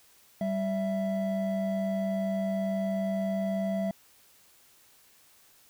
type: tone pair together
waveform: triangle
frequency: 194.44 / 662 Hz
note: G3 / E5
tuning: -14 / +7 cents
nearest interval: octave + major sixth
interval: 2121 cents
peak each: -27 / -29 dBFS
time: 0.41-3.91 s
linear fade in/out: 2 ms
effects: white hiss -60 dBFS RMS until 5.69 s